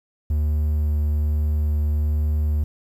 triangle tone, 75.1 Hz, D2, 39 cents sharp, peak -16 dBFS, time 0.3-2.64 s, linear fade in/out 5 ms, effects 9-bit

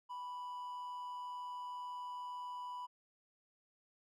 triangle tone with amplitude modulation, 987.8 Hz, B5, in tune, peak -39 dBFS, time 0.09-2.87 s, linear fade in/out 20 ms, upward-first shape sine, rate 162 Hz, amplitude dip 30%, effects none

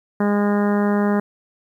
harmonic tone, 204.9 Hz, G#3, 23 cents flat, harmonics 1 / 2 / 3 / 4 / 5 / 6 / 7 / 8 / 9, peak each -17 / -23 / -27 / -29 / -31 / -33 / -34 / -35 / -36 dBFS, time 0.2-1.2 s, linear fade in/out 5 ms, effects 9-bit

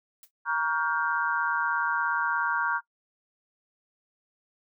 blue noise with exponential decay, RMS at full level -45 dBFS, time 0.23-0.31 s, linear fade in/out 2 ms, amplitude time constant 17 ms
sine chord, G half-diminished seventh, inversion first, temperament just, 940.8 / 1128.9 / 1411.2 / 1568 Hz, Bb5 / Db6 / F6 / G6, +16 / +31 / +18 / 0 cents, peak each -29 / -31 / -29 / -30 dBFS, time 0.45-2.81 s, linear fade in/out 50 ms
effects noise-tail reverb RT60 0.1 s tail -20 dB re dry

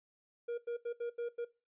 triangle tone bursts at uneven times, 473.5 Hz, A#4, 27 cents sharp, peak -33 dBFS, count 6, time 0.48-0.58 / 0.67-0.77 / 0.85-0.93 / 1-1.1 / 1.18-1.29 / 1.38-1.45 s, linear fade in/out 10 ms, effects noise-tail reverb RT60 0.3 s tail -20 dB re dry + resampled to 8000 Hz

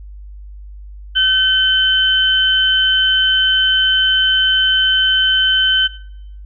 sine tone pair together, 1531 / 3062 Hz, G6 / G7, -41 / -41 cents, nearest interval octave, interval 1200 cents, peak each -16 / -12 dBFS, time 1.15-5.88 s, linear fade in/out 20 ms, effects noise-tail reverb RT60 0.7 s tail -18 dB re dry + added 50 Hz sine -31 dBFS peak until 6.45 s

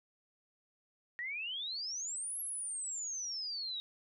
sine exponential two-way sweep, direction up then down, 1864.7 to 11380 to 3764 Hz, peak -37 dBFS, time 1.19-3.8 s, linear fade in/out 0 ms, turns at 2.4 s, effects none

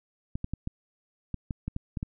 clicks, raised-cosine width 5 ms, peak -19 dBFS, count 10, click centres 0.355 / 0.444 / 0.536 / 0.674 / 1.343 / 1.508 / 1.68 / 1.764 / 1.972 / 2.029 s, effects none

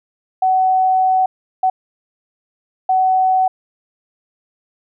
sine tone bursts at uneven times, 751 Hz, F#5, 26 cents sharp, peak -11 dBFS, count 3, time 0.42-1.26 / 1.63-1.7 / 2.89-3.48 s, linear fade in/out 5 ms, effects none

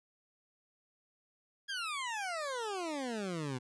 20% pulse exponential sweep, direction down, 1667 to 122.1 Hz, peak -31 dBFS, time 1.68-3.59 s, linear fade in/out 20 ms, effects resampled to 22050 Hz

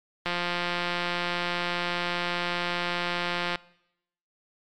click train, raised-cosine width 0.3 ms, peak -12 dBFS, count 578, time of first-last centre 0.26-3.557 s, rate 175 Hz, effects noise-tail reverb RT60 0.8 s tail -22 dB re dry + MP3 96 kbps

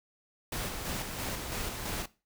pink noise with tremolo, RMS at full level -35 dBFS, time 0.52-2.06 s, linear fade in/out 5 ms, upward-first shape square, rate 3 Hz, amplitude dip 35%, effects noise-tail reverb RT60 0.3 s tail -19 dB re dry

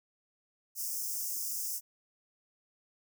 white high-pass noise, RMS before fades -36 dBFS, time 0.75-1.81 s, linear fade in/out 50 ms, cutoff 5100 Hz, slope 96 dB/octave, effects none

